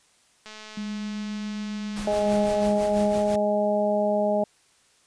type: click train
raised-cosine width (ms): 0.2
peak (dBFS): -25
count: 474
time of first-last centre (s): 0.46-2.66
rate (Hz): 215
type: tone with pitch glide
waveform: sine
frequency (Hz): 207.7 to 204.6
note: G#3 to G#3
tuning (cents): 0 to -26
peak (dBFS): -29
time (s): 0.77-3.15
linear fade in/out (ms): 5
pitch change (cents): -26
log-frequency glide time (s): 1.63-2.47
type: noise with tremolo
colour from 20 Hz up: pink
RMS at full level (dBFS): -36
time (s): 1.96-3.36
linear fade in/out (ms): 5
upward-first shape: sine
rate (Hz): 6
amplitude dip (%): 60
type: harmonic tone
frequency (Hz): 207.7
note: G#3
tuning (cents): 0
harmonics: 1 / 2 / 3 / 4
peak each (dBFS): -27 / -30 / -22 / -30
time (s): 2.07-4.44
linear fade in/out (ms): 5
effects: white hiss -61 dBFS RMS until 5.06 s + resampled to 22050 Hz